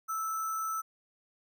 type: tone with sample-and-hold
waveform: sine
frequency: 1318 Hz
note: E6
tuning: 1 cent flat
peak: -31 dBFS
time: 0.08-0.82 s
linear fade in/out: 20 ms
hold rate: 7350 Hz
effects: none